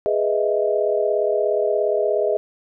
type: chord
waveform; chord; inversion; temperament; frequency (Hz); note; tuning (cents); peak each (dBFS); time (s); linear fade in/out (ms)
sine; E major seventh; first; equal; 415.3 / 493.9 / 622.3 / 659.3; G#4 / B4 / D#5 / E5; 0 / 0 / 0 / 0; -21 / -25 / -21 / -26; 0.06-2.37; 0
effects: none